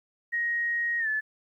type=tone with pitch glide; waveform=sine; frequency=1880 to 1734 Hz; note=A#6 to A6; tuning=+14 to -26 cents; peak=-25 dBFS; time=0.32-1.21 s; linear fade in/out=20 ms; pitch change=-140 cents; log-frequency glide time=0.99-1.08 s; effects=11-bit